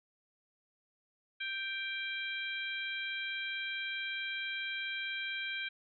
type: harmonic tone with a mistuned harmonic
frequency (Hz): 784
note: G5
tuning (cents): 0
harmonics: 2 / 3 / 4 / 5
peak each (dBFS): -40 / -39 / -42 / -47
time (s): 1.4-5.69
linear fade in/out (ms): 10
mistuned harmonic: 4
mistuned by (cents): +39
effects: none